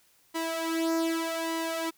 sawtooth tone with flanger, 327.8 Hz, E4, 10 cents flat, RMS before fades -30 dBFS, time 0.34-1.91 s, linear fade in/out 20 ms, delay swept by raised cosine 1 to 2.9 ms, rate 0.83 Hz, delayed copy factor +0.75, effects white hiss -64 dBFS RMS until 1.97 s

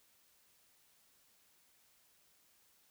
silence, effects white hiss -70 dBFS RMS until 2.9 s

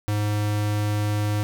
square tone, 104.6 Hz, G#2, 13 cents sharp, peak -22 dBFS, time 0.08-1.43 s, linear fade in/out 0 ms, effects none

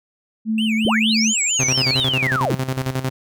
sine tone, 220 Hz, A3, in tune, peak -17 dBFS, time 0.45-1.34 s, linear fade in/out 50 ms
triangle tone with vibrato, 2621 Hz, E7, 11 cents flat, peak -21 dBFS, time 0.58-2.04 s, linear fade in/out 2 ms, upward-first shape sine, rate 4.4 Hz, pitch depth 300 cents each way
sine linear two-way sweep, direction up then down, 117.6 to 7902 to 117.6 Hz, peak -18 dBFS, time 0.85-2.55 s, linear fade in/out 0 ms, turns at 1.39 s
sawtooth tone with tremolo, 130.81 Hz, C3, in tune, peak -15 dBFS, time 1.59-3.1 s, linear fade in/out 10 ms, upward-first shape square, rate 11 Hz, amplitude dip 70%
effects none

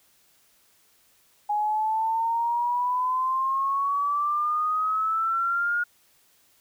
sine exponential sweep, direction up, 830 to 1435 Hz, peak -22 dBFS, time 1.49-5.84 s, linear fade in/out 10 ms, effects white hiss -62 dBFS RMS until 6.6 s

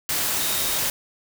sine tone in noise, 3729 Hz, A#7, in tune, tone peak -33 dBFS, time 0.4-0.78 s, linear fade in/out 2 ms, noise white, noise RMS -24 dBFS, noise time 0.09-0.9 s, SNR -12 dB, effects none

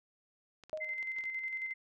clicks, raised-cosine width 0.2 ms, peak -35 dBFS, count 6, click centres 0.637 / 0.696 / 0.774 / 1.028 / 1.186 / 1.239 s
sine tone with exponential decay, 622.3 Hz, D#5, in tune, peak -32 dBFS, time 0.73-1.02 s, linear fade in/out 0 ms, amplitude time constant 61 ms
sine tone with tremolo, 2072 Hz, C7, 17 cents flat, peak -34 dBFS, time 0.8-1.74 s, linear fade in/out 20 ms, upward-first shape square, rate 11 Hz, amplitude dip 40%
effects none

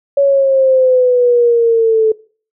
sine exponential sweep, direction down, 563 to 435.5 Hz, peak -7 dBFS, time 0.17-2.12 s, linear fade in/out 5 ms, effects noise-tail reverb RT60 0.4 s tail -21 dB re dry

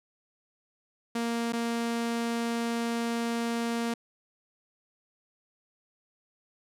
sawtooth tone with dropouts, 233.1 Hz, A#3, in tune, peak -24 dBFS, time 1.15-3.94 s, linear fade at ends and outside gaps 5 ms, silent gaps 1.524-1.532 s, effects low-pass 11000 Hz 12 dB/octave

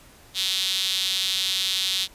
sawtooth tone with high-pass filter, 188.8 Hz, F#3, 35 cents sharp, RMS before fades -25 dBFS, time 0.34-2.08 s, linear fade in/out 50 ms, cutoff 3600 Hz, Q 4.5, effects pink hiss -51 dBFS RMS until 2.14 s + resampled to 32000 Hz

